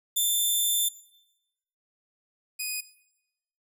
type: tone pair in turn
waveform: 10% pulse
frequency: 3548 / 2487 Hz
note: A7 / D#7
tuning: +14 / -1 cents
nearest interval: tritone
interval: 615 cents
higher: first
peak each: -15 / -21 dBFS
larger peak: first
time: 0.16-0.89 / 2.59-2.81 s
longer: first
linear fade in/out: 10 ms
effects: noise-tail reverb RT60 0.9 s tail -19 dB re dry